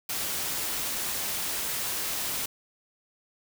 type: noise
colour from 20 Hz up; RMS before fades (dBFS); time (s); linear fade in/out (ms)
white; -31; 0.09-2.46; 5
effects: none